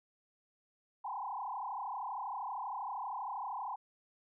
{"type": "tone with frequency modulation", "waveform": "sine", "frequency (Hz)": 904, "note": "A5", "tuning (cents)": 47, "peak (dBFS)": -37, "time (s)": [1.04, 3.76], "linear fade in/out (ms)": 10, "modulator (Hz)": 32.7, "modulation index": 4, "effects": []}